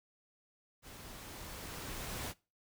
pink noise with level ramp, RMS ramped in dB -52 to -40 dBFS, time 0.82-2.34 s, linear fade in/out 50 ms, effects noise-tail reverb RT60 0.3 s tail -22 dB re dry

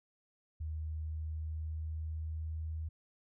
sine tone with pitch glide, 78.2 to 79.34 Hz, D#2 to D#2, +9 to +34 cents, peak -36 dBFS, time 0.6-2.89 s, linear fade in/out 10 ms, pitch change +25 cents, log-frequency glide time 1.01-2.64 s, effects none

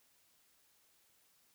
silence, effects white hiss -71 dBFS RMS until 1.54 s

